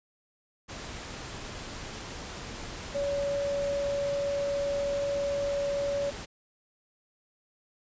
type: tone in noise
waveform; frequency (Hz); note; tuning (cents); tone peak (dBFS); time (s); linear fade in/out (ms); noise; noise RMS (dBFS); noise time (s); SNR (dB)
sine; 566; C#5; +36; -27; 2.94-6.11; 20; pink; -40; 0.68-6.26; +10
effects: resampled to 16000 Hz